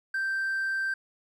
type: tone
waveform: triangle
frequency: 1566 Hz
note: G6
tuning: 2 cents flat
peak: -24 dBFS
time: 0.14-0.94 s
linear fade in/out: 5 ms
effects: tanh soft clip ceiling -21 dBFS